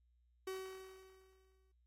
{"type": "tone with exponential decay", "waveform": "45% pulse", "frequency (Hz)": 378.7, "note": "F#4", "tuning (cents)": 40, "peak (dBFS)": -40, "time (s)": [0.47, 1.72], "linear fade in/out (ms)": 5, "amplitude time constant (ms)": 270, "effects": ["added 60 Hz sine -70 dBFS peak until 1.86 s", "AAC 48 kbps"]}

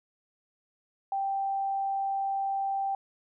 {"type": "tone", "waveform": "sine", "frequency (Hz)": 784, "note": "G5", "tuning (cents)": 0, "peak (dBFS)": -27, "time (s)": [1.12, 2.95], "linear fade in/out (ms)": 2, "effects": []}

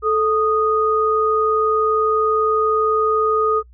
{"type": "tone pair together", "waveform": "sine", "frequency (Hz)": [436.7, 1239], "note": ["A4", "D#6"], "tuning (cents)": [-13, -8], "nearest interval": "octave + tritone", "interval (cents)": 1805, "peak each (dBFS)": -17, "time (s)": [0.02, 3.63], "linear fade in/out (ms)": 50, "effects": ["noise-tail reverb RT60 0.1 s tail -26 dB re dry", "added 60 Hz sine -43 dBFS peak until 3.73 s"]}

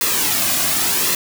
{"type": "noise with flanger", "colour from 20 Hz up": "white", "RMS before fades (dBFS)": -18, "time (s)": [0.01, 1.15], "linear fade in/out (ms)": 2, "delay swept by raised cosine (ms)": [1.3, 2.25], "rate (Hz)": 0.89, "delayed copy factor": -0.55, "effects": []}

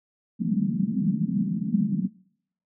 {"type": "band-pass noise", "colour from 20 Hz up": "white", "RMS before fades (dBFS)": -25, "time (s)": [0.39, 2.08], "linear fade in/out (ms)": 20, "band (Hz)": [170, 220], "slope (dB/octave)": 48, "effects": ["noise-tail reverb RT60 0.7 s tail -24 dB re dry"]}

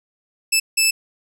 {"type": "tone bursts at uneven times", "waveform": "15% pulse", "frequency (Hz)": 2629, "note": "E7", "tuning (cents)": -5, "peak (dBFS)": -7, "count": 2, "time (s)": [[0.52, 0.6], [0.77, 0.91]], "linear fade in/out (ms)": 10, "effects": []}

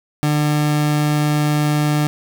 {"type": "tone", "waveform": "30% pulse", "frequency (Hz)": 149.3, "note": "D3", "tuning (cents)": 29, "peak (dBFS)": -12, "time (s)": [0.23, 2.07], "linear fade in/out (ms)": 0, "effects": []}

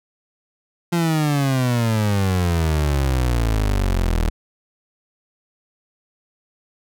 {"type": "exponential sweep", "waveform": "30% pulse", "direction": "down", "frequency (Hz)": [174, 38.58], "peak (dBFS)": -14, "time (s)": [0.92, 4.3], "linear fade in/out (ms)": 10, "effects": []}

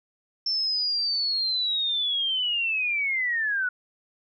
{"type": "linear sweep", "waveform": "sine", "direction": "down", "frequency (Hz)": [5370, 1451], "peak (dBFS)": -23, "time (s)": [0.46, 3.69], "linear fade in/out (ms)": 5, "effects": []}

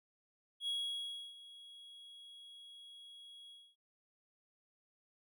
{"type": "tone with ADSR envelope", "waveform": "triangle", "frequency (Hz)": 3322, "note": "G#7", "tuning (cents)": 0, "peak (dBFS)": -33, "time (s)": [0.6, 3.76], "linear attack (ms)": 77, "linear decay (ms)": 660, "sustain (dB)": -18, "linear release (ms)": 260, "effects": []}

